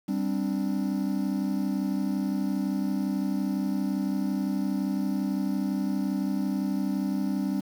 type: chord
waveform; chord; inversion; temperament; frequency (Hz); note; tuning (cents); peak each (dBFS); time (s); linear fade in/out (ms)
triangle; G suspended fourth; none; equal; 196 / 261.6 / 293.7; G3 / C4 / D4; 0 / 0 / 0; -26 / -29 / -29; 0.08-7.61; 10
effects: 8-bit